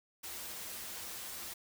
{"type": "noise with comb filter", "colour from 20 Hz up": "white", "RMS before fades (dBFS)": -44, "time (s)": [0.23, 1.54], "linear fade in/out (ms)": 10, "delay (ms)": 7.1, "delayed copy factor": -0.5, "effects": []}